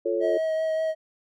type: chord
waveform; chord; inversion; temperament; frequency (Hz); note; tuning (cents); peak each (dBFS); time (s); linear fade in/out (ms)
sine; F augmented; none; equal; 349.2 / 440 / 554.4; F4 / A4 / C#5; 0 / 0 / 0; -27; 0.05-0.38; 10
type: tone with vibrato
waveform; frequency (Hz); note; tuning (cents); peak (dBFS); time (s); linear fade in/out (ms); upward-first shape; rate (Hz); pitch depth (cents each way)
triangle; 637; D#5; +41; -21; 0.2-0.95; 50; triangle; 5.2; 14
effects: none